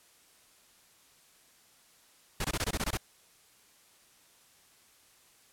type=noise bursts; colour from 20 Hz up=pink; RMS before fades=-31 dBFS; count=9; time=2.4-2.973 s; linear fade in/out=5 ms; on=45 ms; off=21 ms; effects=white hiss -62 dBFS RMS until 5.52 s + low-pass 12000 Hz 12 dB/octave